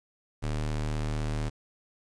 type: ring-modulated tone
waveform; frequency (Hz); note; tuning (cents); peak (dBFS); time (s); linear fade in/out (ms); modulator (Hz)
square; 75.9; D#2; -42; -26; 0.42-1.5; 20; 37.9
effects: resampled to 22050 Hz + 9-bit